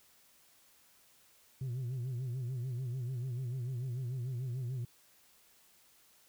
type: tone with vibrato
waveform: sine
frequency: 125.6 Hz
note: B2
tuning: 30 cents sharp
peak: -32 dBFS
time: 1.61-4.85 s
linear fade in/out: 5 ms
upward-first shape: sine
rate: 6.8 Hz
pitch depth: 110 cents each way
effects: tanh soft clip ceiling -34 dBFS + white hiss -65 dBFS RMS until 6.28 s